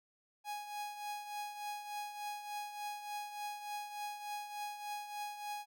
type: tone with tremolo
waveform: 45% pulse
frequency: 830 Hz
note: G#5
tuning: 1 cent flat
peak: -38 dBFS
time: 0.44-5.66 s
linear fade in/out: 50 ms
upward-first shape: triangle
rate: 3.4 Hz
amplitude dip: 65%
effects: none